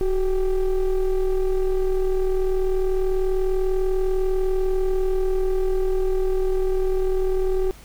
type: ring-modulated tone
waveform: triangle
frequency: 198.1 Hz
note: G3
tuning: 18 cents sharp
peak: -13 dBFS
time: 0.01-7.71 s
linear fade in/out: 0 ms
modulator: 178 Hz
effects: added 50 Hz sine -46 dBFS peak until 7.84 s + pink hiss -48 dBFS RMS until 7.84 s